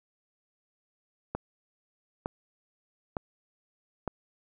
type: click train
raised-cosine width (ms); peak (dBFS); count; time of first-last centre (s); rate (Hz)
1; -17; 4; 1.35-4.077; 1.1
effects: none